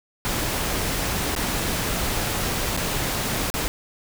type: noise with dropouts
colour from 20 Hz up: pink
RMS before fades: -25 dBFS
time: 0.25-3.68 s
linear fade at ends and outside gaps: 0 ms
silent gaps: 1.351-1.363 / 2.766-2.774 / 3.501-3.54 s
effects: none